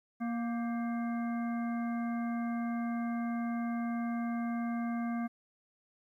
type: harmonic tone with a mistuned harmonic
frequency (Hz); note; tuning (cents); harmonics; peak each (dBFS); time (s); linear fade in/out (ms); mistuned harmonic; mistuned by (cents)
234.6; A#3; +11; 1 / 3 / 5 / 7 / 9; -32 / -42 / -46 / -49 / -51; 0.2-5.28; 20; 7; -63
effects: 12-bit